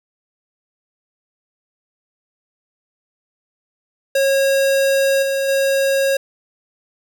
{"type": "tone with level steps", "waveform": "square", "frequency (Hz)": 545, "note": "C#5", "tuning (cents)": -29, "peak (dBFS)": [-14, -18, -15], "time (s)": [4.15, 6.17], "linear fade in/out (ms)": 5, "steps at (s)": [5.22, 5.48], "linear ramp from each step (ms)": 10, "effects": []}